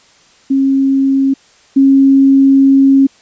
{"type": "tone pair in turn", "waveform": "sine", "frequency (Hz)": [270.8, 271.8], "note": ["C#4", "C#4"], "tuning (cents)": [-40, -34], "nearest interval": "unison", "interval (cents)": 6, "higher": "second", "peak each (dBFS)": [-8, -4], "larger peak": "second", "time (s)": [[0.5, 1.34], [1.76, 3.07]], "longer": "second", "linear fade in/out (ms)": 10, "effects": ["white hiss -47 dBFS RMS until 3.21 s", "resampled to 16000 Hz"]}